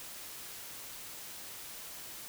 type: silence
effects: white hiss -46 dBFS RMS until 2.28 s